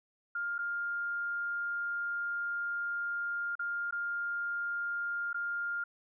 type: tone with dropouts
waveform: sine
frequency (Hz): 1405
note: F6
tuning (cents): +10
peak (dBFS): -32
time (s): 0.35-5.84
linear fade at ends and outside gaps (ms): 5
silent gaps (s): 0.582-0.588 / 3.554-3.593 / 3.91-3.924 / 5.331-5.343
effects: none